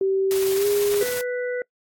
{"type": "tone with pitch glide", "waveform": "sine", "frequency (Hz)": [386, 409], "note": ["G4", "G#4"], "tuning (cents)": [-27, -26], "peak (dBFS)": -18, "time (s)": [0.01, 1.03], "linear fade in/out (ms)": 2, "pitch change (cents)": 101, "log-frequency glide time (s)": [0.55, 0.66]}
{"type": "noise with tremolo", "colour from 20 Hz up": "white", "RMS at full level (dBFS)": -29, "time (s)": [0.31, 1.21], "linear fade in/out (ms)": 0, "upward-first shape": "triangle", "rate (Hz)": 20, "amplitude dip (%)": 40}
{"type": "clicks", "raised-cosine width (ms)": 0.3, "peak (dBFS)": -16, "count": 2, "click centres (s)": [0.938, 0.944]}
{"type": "harmonic tone", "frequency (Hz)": 493.9, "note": "B4", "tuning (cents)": 0, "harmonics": [1, 3, 4], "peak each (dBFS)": [-24, -34, -36], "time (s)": [1.01, 1.62], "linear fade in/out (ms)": 2}
{"effects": ["noise-tail reverb RT60 0.1 s tail -23 dB re dry", "AAC 64 kbps"]}